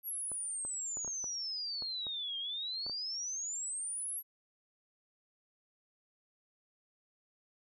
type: exponential two-way sweep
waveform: sine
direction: down then up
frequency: 11690 to 3182 to 11690 Hz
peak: -36 dBFS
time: 0.03-4.23 s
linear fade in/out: 50 ms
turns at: 2.38 s
type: clicks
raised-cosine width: 1 ms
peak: -34 dBFS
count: 10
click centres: 0.317 / 0.65 / 0.971 / 1.047 / 1.078 / 1.242 / 1.823 / 2.068 / 2.865 / 2.897 s
effects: none